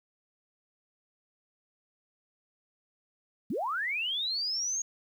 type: linear sweep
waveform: sine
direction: up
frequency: 164.81 to 6645 Hz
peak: -29 dBFS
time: 3.5-4.82 s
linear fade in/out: 5 ms
effects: 10-bit